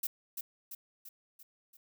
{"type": "noise with echo", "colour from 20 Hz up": "violet", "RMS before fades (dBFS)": -34, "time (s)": [0.03, 0.07], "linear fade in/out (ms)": 5, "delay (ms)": 340, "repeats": 5, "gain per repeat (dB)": -5, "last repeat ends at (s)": 1.77, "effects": []}